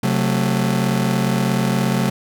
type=chord; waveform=40% pulse; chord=F# diminished; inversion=second; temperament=just; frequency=133.2 / 185 / 222 Hz; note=C3 / F#3 / A3; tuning=+31 / 0 / +16 cents; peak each=-20 dBFS; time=0.03-2.1 s; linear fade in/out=5 ms; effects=none